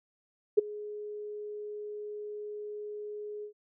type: tone with ADSR envelope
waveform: sine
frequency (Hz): 418.6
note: G#4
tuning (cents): +14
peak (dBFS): -15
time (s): 0.57-3.53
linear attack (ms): 15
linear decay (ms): 14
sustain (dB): -22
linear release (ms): 94
effects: none